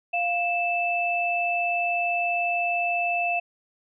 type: tone pair together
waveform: sine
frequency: 698.5 / 2637 Hz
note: F5 / E7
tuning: 0 / 0 cents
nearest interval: octave + major seventh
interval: 2300 cents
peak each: -25 / -25 dBFS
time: 0.13-3.4 s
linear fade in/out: 10 ms
effects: none